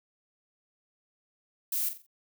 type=noise with echo; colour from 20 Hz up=violet; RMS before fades=-30 dBFS; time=1.72-1.89 s; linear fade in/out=5 ms; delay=44 ms; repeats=4; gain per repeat=-9 dB; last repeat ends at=2.066 s; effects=none